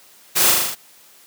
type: noise with echo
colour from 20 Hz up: white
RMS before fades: -17 dBFS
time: 0.35-0.52 s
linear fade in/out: 20 ms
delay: 39 ms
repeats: 6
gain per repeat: -2 dB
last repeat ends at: 0.754 s
effects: white hiss -49 dBFS RMS until 1.26 s + high-pass 150 Hz 12 dB/octave